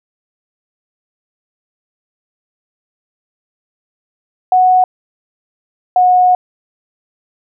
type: tone pair in turn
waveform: sine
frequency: 738 / 728.7 Hz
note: F#5 / F#5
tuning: -5 / -27 cents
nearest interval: unison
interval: 22 cents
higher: first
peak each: -6 dBFS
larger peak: neither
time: 4.52-4.84 / 5.96-6.35 s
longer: second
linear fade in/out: 2 ms
effects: none